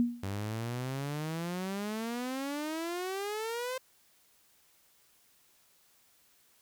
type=tone with exponential decay; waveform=sine; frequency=239.2 Hz; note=A#3; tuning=45 cents sharp; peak=-21 dBFS; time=0-0.31 s; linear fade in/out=0 ms; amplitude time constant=66 ms
type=exponential sweep; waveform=sawtooth; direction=up; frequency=95.5 to 523.3 Hz; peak=-30 dBFS; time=0.23-3.78 s; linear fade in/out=5 ms
effects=white hiss -66 dBFS RMS until 6.61 s